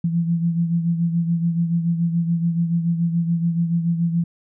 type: beating tone pair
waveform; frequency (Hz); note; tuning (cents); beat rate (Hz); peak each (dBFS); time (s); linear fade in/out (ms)
sine; 168 / 175; E3 / F3; +33 / +4; 7; -18 / -26; 0.04-4.24; 5
effects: none